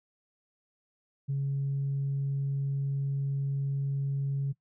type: tone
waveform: sine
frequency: 138.5 Hz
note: C#3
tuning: 1 cent flat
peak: -26 dBFS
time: 1.28-4.53 s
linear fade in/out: 20 ms
effects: noise-tail reverb RT60 0.1 s tail -20 dB re dry + tanh soft clip ceiling -24 dBFS